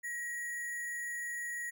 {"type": "tone with sample-and-hold", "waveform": "sine", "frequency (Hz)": 1903, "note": "A#6", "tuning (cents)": 35, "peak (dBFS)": -36, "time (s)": [0.03, 1.71], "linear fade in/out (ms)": 20, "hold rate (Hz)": 8820, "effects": []}